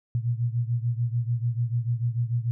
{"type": "beating tone pair", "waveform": "sine", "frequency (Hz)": [116.7, 123.5], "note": ["A#2", "B2"], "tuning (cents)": [2, 0], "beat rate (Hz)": 6.8, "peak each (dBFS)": [-25, -28], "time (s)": [0.15, 2.51], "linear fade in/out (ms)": 0, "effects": []}